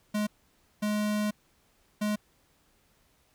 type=tone bursts at uneven times; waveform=square; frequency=210 Hz; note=G#3; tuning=19 cents sharp; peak=-27 dBFS; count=3; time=0.14-0.27 / 0.82-1.31 / 2.01-2.16 s; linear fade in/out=10 ms; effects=pink hiss -67 dBFS RMS until 3.34 s